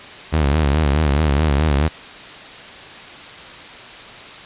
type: tone with vibrato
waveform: sawtooth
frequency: 73.9 Hz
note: D2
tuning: 11 cents sharp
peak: -10 dBFS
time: 0.32-1.89 s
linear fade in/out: 20 ms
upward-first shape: sine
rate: 4.7 Hz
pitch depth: 130 cents each way
effects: white hiss -36 dBFS RMS until 4.45 s + resampled to 8000 Hz